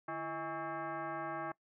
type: tone with frequency modulation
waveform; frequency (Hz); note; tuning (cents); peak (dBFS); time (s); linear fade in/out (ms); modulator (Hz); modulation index
sine; 150; D3; +37; -37; 0.08-1.52; 5; 485; 2.8
effects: noise-tail reverb RT60 0.1 s tail -21 dB re dry